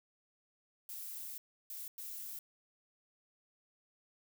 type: noise bursts at uneven times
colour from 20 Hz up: violet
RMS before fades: -45 dBFS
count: 3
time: 0.89-1.38 / 1.7-1.88 / 1.98-2.39 s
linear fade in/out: 2 ms
effects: none